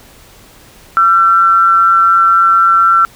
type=tone with amplitude modulation; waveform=sine; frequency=1352 Hz; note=E6; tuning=43 cents sharp; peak=-3 dBFS; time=0.97-3.05 s; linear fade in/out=0 ms; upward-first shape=sine; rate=183 Hz; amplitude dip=50%; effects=pink hiss -41 dBFS RMS until 3.15 s